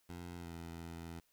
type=tone with pitch glide; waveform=15% pulse; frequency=87.2 to 83.74 Hz; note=F2 to E2; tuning=-2 to +28 cents; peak=-39 dBFS; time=0.09-1.2 s; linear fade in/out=5 ms; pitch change=-70 cents; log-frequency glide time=0.37-0.52 s; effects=white hiss -75 dBFS RMS until 1.32 s